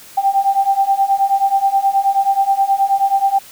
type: beating tone pair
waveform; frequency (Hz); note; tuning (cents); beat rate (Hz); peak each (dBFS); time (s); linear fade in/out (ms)
sine; 781 / 790.4; G5 / G5; -7 / +14; 9.4; -16 / -14; 0.17-3.39; 10
effects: white hiss -40 dBFS RMS until 3.51 s